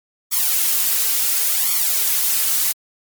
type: noise with flanger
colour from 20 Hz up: blue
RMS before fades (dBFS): -18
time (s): 0.31-2.73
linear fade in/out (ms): 20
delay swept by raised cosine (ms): 0.89 to 4.59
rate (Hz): 0.71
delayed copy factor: +1
effects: MP3 96 kbps